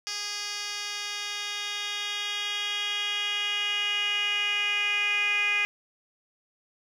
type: tone with band-pass filter sweep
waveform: 10% pulse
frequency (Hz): 411.3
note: G#4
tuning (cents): -17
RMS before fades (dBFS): -29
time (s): 0.07-5.65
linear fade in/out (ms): 0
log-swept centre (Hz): 4600 to 2400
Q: 5.5
effects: none